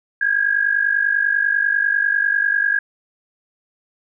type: tone pair together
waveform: sine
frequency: 1611.1 / 1661.2 Hz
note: G6 / G#6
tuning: +47 / 0 cents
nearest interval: minor second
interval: 53 cents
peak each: -18 dBFS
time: 0.21-2.79 s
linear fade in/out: 5 ms
effects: none